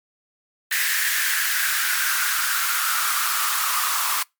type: noise with high-pass filter sweep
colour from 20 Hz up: white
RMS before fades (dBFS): -22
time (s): 0.71-4.23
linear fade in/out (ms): 5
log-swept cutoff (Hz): 1800 to 1100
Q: 5.7
effects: noise-tail reverb RT60 0.2 s tail -26 dB re dry + MP3 96 kbps